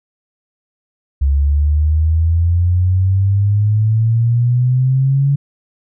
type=exponential sweep; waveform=sine; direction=up; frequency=68.3 to 141.7 Hz; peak=-10 dBFS; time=1.21-5.36 s; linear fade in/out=10 ms; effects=none